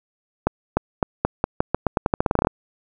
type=accelerating click train; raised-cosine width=1 ms; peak=-3 dBFS; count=19; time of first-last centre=0.47-2.471 s; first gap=300 ms; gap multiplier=0.86; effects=none